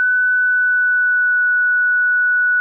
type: tone with pitch glide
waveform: sine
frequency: 1496 to 1474.6 Hz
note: F#6 to F#6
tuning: +19 to -6 cents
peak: -12 dBFS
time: 0-2.6 s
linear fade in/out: 0 ms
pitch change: -25 cents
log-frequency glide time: 0.3-1.43 s
effects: none